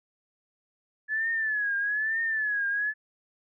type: tone with vibrato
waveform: sine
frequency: 1716 Hz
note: A6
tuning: 44 cents flat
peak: -25 dBFS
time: 1.08-2.94 s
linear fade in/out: 50 ms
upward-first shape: triangle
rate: 1.1 Hz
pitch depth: 120 cents each way
effects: none